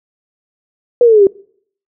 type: linear sweep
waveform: sine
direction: down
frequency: 493 to 380 Hz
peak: -4 dBFS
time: 1.01-1.27 s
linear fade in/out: 2 ms
effects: noise-tail reverb RT60 0.6 s tail -24 dB re dry